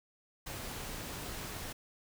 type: noise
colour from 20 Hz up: pink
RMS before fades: -42 dBFS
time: 0.46-1.73 s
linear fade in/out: 10 ms
effects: none